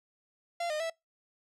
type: tone with pitch steps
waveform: 45% pulse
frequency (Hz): 688 / 611 / 657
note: F5 / D#5 / E5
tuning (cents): -26 / -32 / -6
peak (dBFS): -31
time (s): 0.6-0.9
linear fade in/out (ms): 5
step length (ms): 100
effects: noise-tail reverb RT60 0.2 s tail -25 dB re dry + low-pass 8000 Hz 12 dB/octave